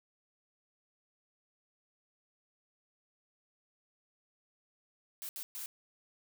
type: noise bursts at uneven times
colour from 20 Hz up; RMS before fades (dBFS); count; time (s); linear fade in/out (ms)
blue; -42; 3; 5.22-5.29 / 5.36-5.43 / 5.55-5.66; 0
effects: none